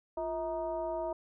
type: tone with frequency modulation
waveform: sine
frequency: 644 Hz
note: E5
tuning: 41 cents flat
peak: -32 dBFS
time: 0.17-1.13 s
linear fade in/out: 5 ms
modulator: 295 Hz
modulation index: 0.95
effects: none